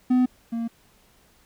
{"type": "tone pair in turn", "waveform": "triangle", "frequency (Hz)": [252, 230.9], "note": ["B3", "A#3"], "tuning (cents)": [35, -16], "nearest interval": "major second", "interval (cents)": 151, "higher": "first", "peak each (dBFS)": [-14, -23], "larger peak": "first", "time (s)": [[0.1, 0.26], [0.52, 0.68]], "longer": "neither", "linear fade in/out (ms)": 10, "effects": ["pink hiss -59 dBFS RMS until 1.45 s"]}